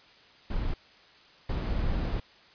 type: noise bursts at uneven times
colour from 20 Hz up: brown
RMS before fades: -29 dBFS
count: 2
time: 0.5-0.74 / 1.49-2.2 s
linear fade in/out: 5 ms
effects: white hiss -56 dBFS RMS until 2.54 s + resampled to 11025 Hz